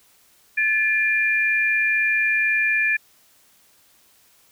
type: tone pair together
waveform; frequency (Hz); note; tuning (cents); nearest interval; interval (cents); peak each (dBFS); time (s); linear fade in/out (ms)
sine; 1739 / 2395; A6 / D7; -21 / +33; tritone; 554; -20; 0.57-2.97; 10
effects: white hiss -57 dBFS RMS until 4.51 s